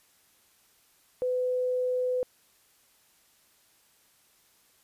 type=tone; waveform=sine; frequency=503 Hz; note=B4; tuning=32 cents sharp; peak=-25 dBFS; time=1.22-2.23 s; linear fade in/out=0 ms; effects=white hiss -64 dBFS RMS until 4.83 s + resampled to 32000 Hz